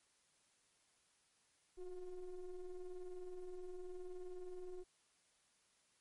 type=ring-modulated tone; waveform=triangle; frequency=177.4 Hz; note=F3; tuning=27 cents sharp; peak=-40 dBFS; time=1.77-4.84 s; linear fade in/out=20 ms; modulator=187 Hz; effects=white hiss -75 dBFS RMS until 6 s + MP3 48 kbps